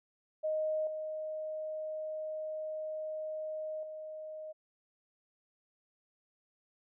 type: tone with level steps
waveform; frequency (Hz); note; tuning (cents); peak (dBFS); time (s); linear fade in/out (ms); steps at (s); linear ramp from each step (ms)
sine; 622.3; D#5; 0; -30 / -36 / -41; 0.43-4.53; 20; 0.87 / 3.83; 2
effects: none